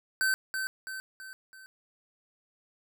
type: tone with echo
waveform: square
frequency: 1539 Hz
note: G6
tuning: 32 cents flat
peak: -25 dBFS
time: 0.21-0.34 s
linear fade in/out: 0 ms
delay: 330 ms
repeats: 4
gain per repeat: -6 dB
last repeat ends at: 1.66 s
effects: none